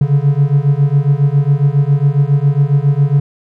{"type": "beating tone pair", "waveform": "triangle", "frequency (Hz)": [138.59, 145.89], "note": ["C#3", "D3"], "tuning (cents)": [0, -11], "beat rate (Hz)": 7.3, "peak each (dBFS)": -10, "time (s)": [0.01, 3.2], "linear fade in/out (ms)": 5, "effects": []}